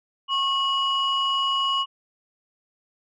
sine tone pair together, 1092 / 2915 Hz, C#6 / F#7, -26 / -26 cents, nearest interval octave + perfect fourth, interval 1700 cents, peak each -22 dBFS, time 0.28-1.86 s, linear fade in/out 50 ms, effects tanh soft clip ceiling -16 dBFS

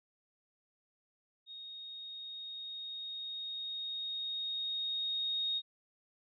sine tone with level ramp, 3729 Hz, A#7, in tune, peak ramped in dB -45 to -31 dBFS, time 1.46-5.62 s, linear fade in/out 50 ms, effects none

